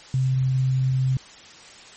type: tone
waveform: sine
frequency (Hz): 130.81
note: C3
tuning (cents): 0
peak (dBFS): -18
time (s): 0.14-1.17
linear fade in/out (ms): 2
effects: white hiss -45 dBFS RMS until 1.96 s + MP3 32 kbps